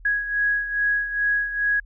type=beating tone pair; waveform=sine; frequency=1661.2 / 1663.6 Hz; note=G#6 / G#6; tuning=0 / +2 cents; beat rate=2.4 Hz; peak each=-21 / -27 dBFS; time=0.05-1.8 s; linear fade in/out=5 ms; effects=added 40 Hz sine -42 dBFS peak until 1.85 s